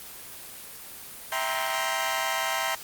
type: chord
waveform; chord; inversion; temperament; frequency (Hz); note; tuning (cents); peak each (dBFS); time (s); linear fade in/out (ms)
20% pulse; C dominant seventh; first; just; 654.1 / 784.9 / 941.9 / 1046.5; E5 / G5 / Bb5 / C6; -14 / +2 / +18 / 0; -27; 1.32-2.75; 2
effects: white hiss -42 dBFS RMS until 2.83 s + Opus 24 kbps